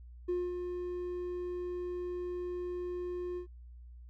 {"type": "tone with ADSR envelope", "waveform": "triangle", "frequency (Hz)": 356.3, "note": "F4", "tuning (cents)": 35, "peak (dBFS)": -26, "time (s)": [0.28, 3.47], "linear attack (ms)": 15, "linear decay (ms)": 220, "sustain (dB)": -7, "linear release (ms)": 100, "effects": ["tanh soft clip ceiling -25 dBFS", "added 60 Hz sine -48 dBFS peak until 4.09 s"]}